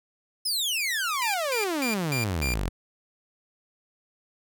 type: exponential sweep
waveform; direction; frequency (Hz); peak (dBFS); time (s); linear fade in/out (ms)
sawtooth; down; 5280 to 41.2; -22; 0.45-2.69; 10
type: tone bursts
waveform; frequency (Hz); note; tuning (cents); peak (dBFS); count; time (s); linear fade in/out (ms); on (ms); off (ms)
sawtooth; 2385; D7; +26; -24; 5; 1.22-2.54; 0; 120; 180
effects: none